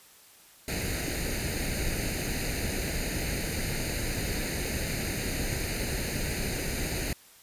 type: noise with comb filter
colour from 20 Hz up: pink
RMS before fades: -31 dBFS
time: 0.68-7.13 s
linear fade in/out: 2 ms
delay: 0.45 ms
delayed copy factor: +0.8
effects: white hiss -55 dBFS RMS until 7.42 s + resampled to 32000 Hz